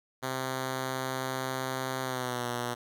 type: tone with pitch glide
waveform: 5% pulse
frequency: 130.81 to 121.35 Hz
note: C3 to B2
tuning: 0 to -30 cents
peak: -20 dBFS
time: 0.22-2.75 s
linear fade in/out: 20 ms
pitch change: -130 cents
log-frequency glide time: 2.03-2.47 s
effects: none